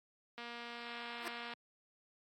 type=click train; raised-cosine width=0.3 ms; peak=-31 dBFS; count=275; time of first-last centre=0.38-1.536 s; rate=237 Hz
type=tone with exponential growth; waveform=10% pulse; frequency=343.3 Hz; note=F4; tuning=30 cents flat; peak=-29 dBFS; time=1.17-1.28 s; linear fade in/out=0 ms; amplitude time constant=23 ms
effects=high-pass 150 Hz 12 dB/octave + AAC 48 kbps